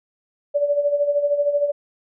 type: tone with tremolo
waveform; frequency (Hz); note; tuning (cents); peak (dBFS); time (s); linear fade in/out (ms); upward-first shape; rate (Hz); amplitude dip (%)
sine; 578; D5; -28; -14; 0.54-1.72; 20; sine; 13; 65
effects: none